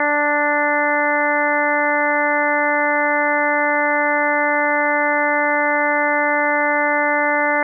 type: harmonic tone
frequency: 293.7 Hz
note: D4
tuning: in tune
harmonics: 1 / 2 / 3 / 4 / 5 / 6 / 7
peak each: -26 / -21 / -21 / -26 / -24 / -22 / -22 dBFS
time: 0-7.63 s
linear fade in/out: 2 ms
effects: none